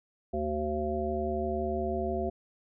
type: harmonic tone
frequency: 75.5 Hz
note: D2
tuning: 48 cents sharp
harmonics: 1 / 3 / 5 / 7 / 9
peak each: -36 / -36 / -33 / -39 / -33 dBFS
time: 0.33-2.3 s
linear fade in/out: 10 ms
effects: none